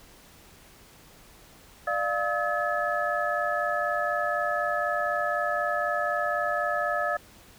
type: tone cluster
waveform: sine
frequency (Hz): 594 / 698 / 1281 / 1716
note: D5 / F5 / E6 / A6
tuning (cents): +20 / -1 / -50 / -44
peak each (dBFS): -30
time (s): 1.87-7.17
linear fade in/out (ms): 5
effects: pink hiss -53 dBFS RMS until 7.58 s